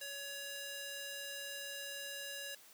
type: tone with high-pass filter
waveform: square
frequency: 561 Hz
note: C#5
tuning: 21 cents sharp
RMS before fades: -45 dBFS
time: 0.01-2.55 s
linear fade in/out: 5 ms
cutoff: 1500 Hz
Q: 0.59
effects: white hiss -60 dBFS RMS until 2.73 s + high-pass 200 Hz 12 dB/octave